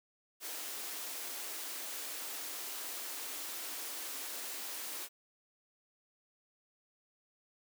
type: high-pass noise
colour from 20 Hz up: white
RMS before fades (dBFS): -42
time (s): 0.4-5.09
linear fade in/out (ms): 50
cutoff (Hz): 250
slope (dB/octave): 96
effects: none